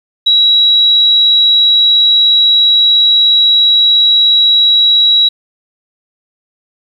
sine tone, 3881 Hz, B7, 31 cents flat, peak -5 dBFS, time 0.26-5.29 s, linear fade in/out 10 ms, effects 7-bit

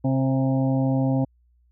harmonic tone with a mistuned harmonic, 132.7 Hz, C3, 25 cents sharp, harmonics 1 / 2 / 4 / 5 / 6 / 7, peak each -22 / -22 / -30 / -34 / -35 / -43 dBFS, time 0.04-1.25 s, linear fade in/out 10 ms, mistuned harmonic 6, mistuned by +26 cents, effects added 60 Hz sine -58 dBFS peak until 1.71 s

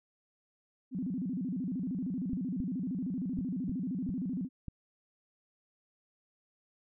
sine tone with vibrato, 217.3 Hz, A3, 21 cents flat, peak -32 dBFS, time 0.91-4.49 s, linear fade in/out 50 ms, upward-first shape square, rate 13 Hz, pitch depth 300 cents each way
clicks, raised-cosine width 5 ms, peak -27 dBFS, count 6, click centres 2.333 / 2.602 / 3.388 / 3.695 / 4.091 / 4.683 s
effects none

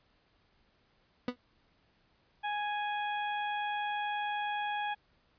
30% pulse tone with exponential decay, 246.9 Hz, B3, in tune, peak -25 dBFS, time 1.28-1.36 s, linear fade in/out 2 ms, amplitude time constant 17 ms
harmonic tone, 830.6 Hz, G#5, in tune, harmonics 1 / 2 / 3 / 4, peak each -33 / -39 / -43 / -45 dBFS, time 2.43-4.95 s, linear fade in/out 20 ms
effects pink hiss -70 dBFS RMS until 5.38 s + resampled to 11025 Hz

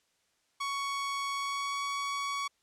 sawtooth tone with pitch glide, 1115 to 1123.4 Hz, C#6 to C#6, +10 to +23 cents, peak -28 dBFS, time 0.6-2.48 s, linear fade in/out 10 ms, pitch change +13 cents, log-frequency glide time 1.34-1.81 s, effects white hiss -73 dBFS RMS until 2.62 s + low-pass 8000 Hz 12 dB/octave

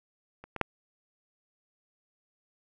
clicks, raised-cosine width 0.5 ms, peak -30 / -22 / -9 dBFS, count 3, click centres 0.44 / 0.563 / 0.613 s, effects none

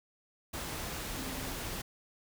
sine tone in noise, 261.6 Hz, C4, in tune, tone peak -43 dBFS, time 1.17-1.53 s, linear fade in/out 10 ms, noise pink, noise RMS -39 dBFS, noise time 0.53-1.82 s, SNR -7 dB, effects none

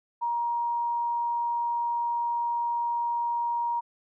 sine tone, 945 Hz, A#5, 23 cents sharp, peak -25 dBFS, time 0.21-3.81 s, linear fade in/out 20 ms, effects none

